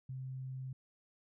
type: tone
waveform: sine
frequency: 130.81 Hz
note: C3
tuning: in tune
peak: -40 dBFS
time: 0.09-0.73 s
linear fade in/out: 5 ms
effects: none